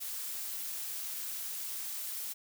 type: noise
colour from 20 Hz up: blue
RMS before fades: -39 dBFS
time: 0-2.34 s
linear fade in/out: 20 ms
effects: none